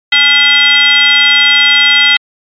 sine tone with frequency modulation, 2600 Hz, E7, 24 cents flat, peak -4 dBFS, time 0.12-2.17 s, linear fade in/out 5 ms, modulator 587 Hz, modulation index 1.8, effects MP3 48 kbps

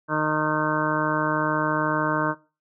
harmonic tone, 153.7 Hz, D#3, 21 cents flat, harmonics 1 / 2 / 3 / 4 / 6 / 7 / 8 / 9 / 10, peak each -30 / -28 / -33 / -29 / -30 / -29 / -32 / -33 / -28 dBFS, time 0.08-2.35 s, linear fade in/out 50 ms, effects noise-tail reverb RT60 0.3 s tail -17 dB re dry

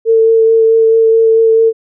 sine tone with vibrato, 449.5 Hz, A4, 37 cents sharp, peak -5 dBFS, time 0.05-1.73 s, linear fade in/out 50 ms, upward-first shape sine, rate 4.6 Hz, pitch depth 12 cents each way, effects none

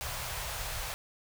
pink band-stop noise, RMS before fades -37 dBFS, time 0.01-0.94 s, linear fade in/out 0 ms, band 130 to 560 Hz, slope 24 dB/octave, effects none

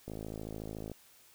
click train, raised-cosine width 2 ms, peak -28 dBFS, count 46, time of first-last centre 0.08-0.916 s, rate 53.8 Hz, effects white hiss -61 dBFS RMS until 1.34 s

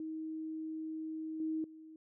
sine tone with level steps, 316.4 Hz, D#4, 29 cents sharp, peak -38 / -33 / -50 dBFS, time 0-1.96 s, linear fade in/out 2 ms, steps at 1.4 / 1.64 s, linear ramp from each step 2 ms, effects none

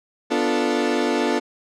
30% pulse chord, B half-diminished seventh, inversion none, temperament equal, 246.9 / 293.7 / 349.2 / 440 Hz, B3 / D4 / F4 / A4, 0 / 0 / 0 / 0 cents, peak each -22 dBFS, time 0.3-1.4 s, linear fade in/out 20 ms, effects low-pass 6000 Hz 12 dB/octave

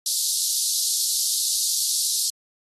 pink high-pass noise, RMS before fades -23 dBFS, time 0.06-2.3 s, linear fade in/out 2 ms, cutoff 4000 Hz, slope 48 dB/octave, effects AAC 32 kbps

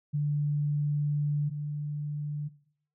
sine tone pair in turn, 146.83 / 147.68 Hz, D3 / D3, 0 / +10 cents, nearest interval unison, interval 10 cents, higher second, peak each -25 / -31 dBFS, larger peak first, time 0.13-1.5 / 1.5-2.49 s, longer first, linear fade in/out 20 ms, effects noise-tail reverb RT60 0.6 s tail -18 dB re dry

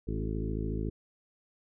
harmonic tone with a mistuned harmonic, 53.9 Hz, A1, 35 cents flat, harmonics 1 / 2 / 3 / 4 / 5 / 6 / 7 / 8, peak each -34 / -37 / -39 / -40 / -41 / -42 / -42 / -43 dBFS, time 0.07-0.9 s, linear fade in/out 10 ms, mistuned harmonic 6, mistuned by +21 cents, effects none

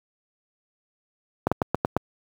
clicks, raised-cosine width 1 ms, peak -6 dBFS, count 6, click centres 1.47 / 1.516 / 1.618 / 1.746 / 1.849 / 1.966 s, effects high-pass 80 Hz 12 dB/octave + 7-bit

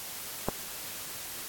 clicks, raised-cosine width 1 ms, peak -12 / -25 dBFS, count 2, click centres 0.486 / 0.491 s, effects white hiss -40 dBFS RMS until 1.48 s + AAC 64 kbps

